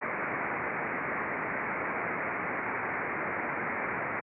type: low-pass noise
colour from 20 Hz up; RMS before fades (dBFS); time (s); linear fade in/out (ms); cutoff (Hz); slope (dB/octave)
white; -33; 0.01-4.21; 20; 2300; 96
effects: high-pass 150 Hz 12 dB/octave